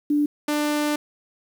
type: tone pair in turn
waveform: sine / sawtooth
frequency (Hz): 293.7 / 297.1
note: D4 / D4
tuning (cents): 0 / +20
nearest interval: unison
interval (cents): 20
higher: second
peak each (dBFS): -17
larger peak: neither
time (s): 0.1-0.26 / 0.48-0.96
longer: second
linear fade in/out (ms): 5
effects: 8-bit